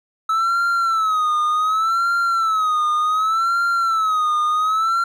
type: tone with vibrato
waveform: triangle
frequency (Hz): 1300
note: E6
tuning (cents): -24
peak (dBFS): -14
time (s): 0.29-5.04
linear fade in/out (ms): 5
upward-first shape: sine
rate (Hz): 0.67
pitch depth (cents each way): 110
effects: none